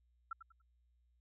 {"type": "tone with echo", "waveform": "sine", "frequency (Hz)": 1344, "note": "E6", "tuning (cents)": 33, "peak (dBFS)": -38, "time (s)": [0.31, 0.33], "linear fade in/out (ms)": 5, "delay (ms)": 96, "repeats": 3, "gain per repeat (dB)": -11, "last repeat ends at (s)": 0.618, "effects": ["added 60 Hz sine -70 dBFS peak until 1.2 s"]}